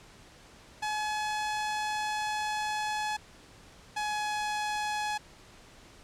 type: tone pair in turn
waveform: sawtooth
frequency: 850 / 843.2 Hz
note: G#5 / G#5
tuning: +40 / +26 cents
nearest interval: unison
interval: 14 cents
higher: first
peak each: -26 dBFS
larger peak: neither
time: 0.82-3.17 / 3.96-5.18 s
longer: first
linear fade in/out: 10 ms
effects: pink hiss -54 dBFS RMS until 6.03 s + low-pass 8000 Hz 12 dB/octave